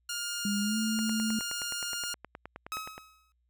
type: tone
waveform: 10% pulse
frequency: 1414 Hz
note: F6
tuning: 21 cents sharp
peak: -25 dBFS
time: 0.09-2.14 s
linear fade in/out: 5 ms
type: tone with pitch glide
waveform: sine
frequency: 204.3 to 220.2 Hz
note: G#3 to A3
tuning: -28 to +2 cents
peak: -28 dBFS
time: 0.45-1.39 s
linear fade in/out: 2 ms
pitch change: +130 cents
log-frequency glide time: 0.61-0.77 s
type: click train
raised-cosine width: 0.5 ms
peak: -26 dBFS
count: 20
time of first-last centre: 0.99-2.98 s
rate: 9.55 Hz
type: tone with exponential decay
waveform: sawtooth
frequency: 1278 Hz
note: D#6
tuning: 46 cents sharp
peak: -28 dBFS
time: 2.72-3.32 s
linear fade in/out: 0 ms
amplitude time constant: 130 ms
effects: added 60 Hz sine -70 dBFS peak until 3.49 s